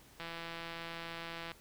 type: click train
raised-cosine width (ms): 0.3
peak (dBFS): -27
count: 221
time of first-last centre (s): 0.2-1.517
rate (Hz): 167
effects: pink hiss -60 dBFS RMS until 1.6 s